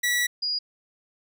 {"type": "tone pair in turn", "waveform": ["sawtooth", "sine"], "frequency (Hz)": [1945, 4878], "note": ["B6", "D#8"], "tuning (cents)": [-27, -35], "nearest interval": "octave + major third", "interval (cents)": 1592, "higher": "second", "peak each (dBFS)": [-18, -24], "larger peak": "first", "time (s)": [[0.03, 0.27], [0.42, 0.59]], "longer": "first", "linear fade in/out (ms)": 10, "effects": []}